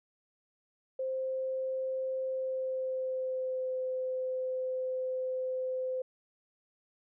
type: tone with pitch glide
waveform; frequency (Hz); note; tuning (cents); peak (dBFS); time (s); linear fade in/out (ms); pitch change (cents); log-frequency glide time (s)
sine; 523.3 to 514.3; C5 to C5; 0 to -30; -31; 0.99-6.02; 5; -30; 2.25-3.76
effects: none